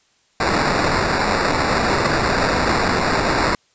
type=noise with sample-and-hold; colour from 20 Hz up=violet; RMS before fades=-18 dBFS; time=0.4-3.55 s; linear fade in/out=2 ms; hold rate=3150 Hz; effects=white hiss -60 dBFS RMS until 3.74 s + resampled to 16000 Hz